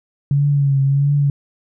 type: tone with vibrato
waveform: sine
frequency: 140.2 Hz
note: C#3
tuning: 20 cents sharp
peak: -12 dBFS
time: 0.31-1.3 s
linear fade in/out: 2 ms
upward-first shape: triangle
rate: 1.5 Hz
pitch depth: 55 cents each way
effects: none